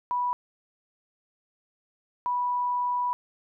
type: tone pair in turn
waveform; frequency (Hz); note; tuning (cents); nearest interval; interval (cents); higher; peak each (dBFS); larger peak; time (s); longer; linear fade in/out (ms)
sine; 982 / 982; B5 / B5; -10 / -10; unison; 0; neither; -24; neither; 0.11-0.33 / 2.26-3.13; second; 0
effects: none